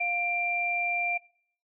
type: tone pair together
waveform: sine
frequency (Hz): 703 / 2370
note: F5 / D7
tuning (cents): +11 / +15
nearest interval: octave + major sixth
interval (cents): 2104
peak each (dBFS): -32 / -26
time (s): 0-1.18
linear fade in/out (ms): 10
effects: noise-tail reverb RT60 0.6 s tail -24 dB re dry